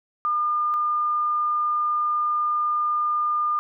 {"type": "tone pair in turn", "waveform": "sine", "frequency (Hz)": [1208, 1208], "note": ["D6", "D6"], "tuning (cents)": [48, 48], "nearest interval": "unison", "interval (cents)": 0, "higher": "neither", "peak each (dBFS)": -20, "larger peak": "neither", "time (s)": [[0.25, 0.74], [0.74, 3.59]], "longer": "second", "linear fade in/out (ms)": 0, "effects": []}